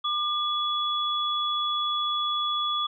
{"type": "tone pair together", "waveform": "sine", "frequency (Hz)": [1200, 3394], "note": ["D6", "G#7"], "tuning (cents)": [37, 37], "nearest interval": "octave + tritone", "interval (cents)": 1800, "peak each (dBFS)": -27, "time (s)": [0.04, 2.87], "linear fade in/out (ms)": 10, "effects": []}